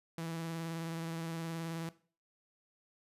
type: tone with vibrato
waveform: sawtooth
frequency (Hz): 164.81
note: E3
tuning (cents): 0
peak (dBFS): -34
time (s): 0.18-1.89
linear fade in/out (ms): 2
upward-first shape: triangle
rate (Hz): 19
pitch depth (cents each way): 29
effects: noise-tail reverb RT60 0.4 s tail -17 dB re dry + resampled to 32000 Hz